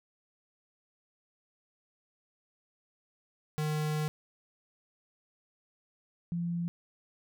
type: tone pair in turn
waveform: square / sine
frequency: 152.8 / 171.56 Hz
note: D#3 / F3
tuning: -31 / -31 cents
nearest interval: major second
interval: 200 cents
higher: second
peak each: -30 / -30 dBFS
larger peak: neither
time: 3.58-4.08 / 6.32-6.68 s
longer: first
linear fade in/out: 0 ms
effects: none